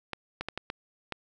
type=clicks; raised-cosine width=0.3 ms; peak=-17 dBFS; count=6; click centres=0.133 / 0.41 / 0.486 / 0.576 / 0.701 / 1.123 s; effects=none